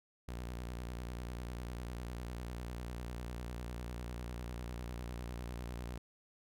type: tone with vibrato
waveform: sawtooth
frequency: 60.1 Hz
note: B1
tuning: 46 cents flat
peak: -37 dBFS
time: 0.28-5.98 s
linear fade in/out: 5 ms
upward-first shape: sine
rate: 10 Hz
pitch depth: 94 cents each way
effects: none